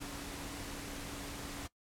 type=tone in noise; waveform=sine; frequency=283.7 Hz; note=C#4; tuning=40 cents sharp; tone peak=-48 dBFS; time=0-1.68 s; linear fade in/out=20 ms; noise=pink; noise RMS=-44 dBFS; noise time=0-1.68 s; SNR=-7 dB; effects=noise-tail reverb RT60 0.1 s tail -19 dB re dry + low-pass 12000 Hz 12 dB/octave